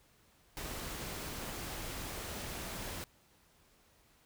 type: noise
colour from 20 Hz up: pink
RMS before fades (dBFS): -42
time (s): 0.57-3.04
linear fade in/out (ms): 0
effects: pink hiss -67 dBFS RMS until 4.25 s